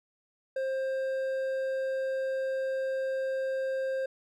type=tone with hard clipping; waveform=triangle; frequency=530 Hz; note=C5; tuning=22 cents sharp; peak=-30 dBFS; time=0.56-4.06 s; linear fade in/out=5 ms; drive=9 dB; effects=none